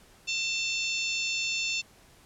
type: harmonic tone with a mistuned harmonic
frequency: 893 Hz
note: A5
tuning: 25 cents sharp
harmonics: 3 / 4 / 5 / 6 / 7 / 8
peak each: -30 / -35 / -37 / -38 / -42 / -39 dBFS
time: 0.27-1.82 s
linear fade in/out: 20 ms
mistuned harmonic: 5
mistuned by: -35 cents
effects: pink hiss -57 dBFS RMS until 2.25 s + low-pass 12000 Hz 12 dB/octave